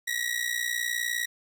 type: ring-modulated tone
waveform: sawtooth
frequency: 1915 Hz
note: A#6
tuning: 46 cents sharp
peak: -21 dBFS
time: 0.07-1.26 s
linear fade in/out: 10 ms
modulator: 29.9 Hz
effects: none